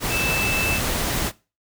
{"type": "tone in noise", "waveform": "sine", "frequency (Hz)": 2637, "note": "E7", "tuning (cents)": 0, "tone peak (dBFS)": -23, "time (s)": [0.09, 0.8], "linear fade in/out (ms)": 50, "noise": "pink", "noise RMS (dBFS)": -24, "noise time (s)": [0, 1.32], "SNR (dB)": -2, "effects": ["noise-tail reverb RT60 0.3 s tail -20 dB re dry"]}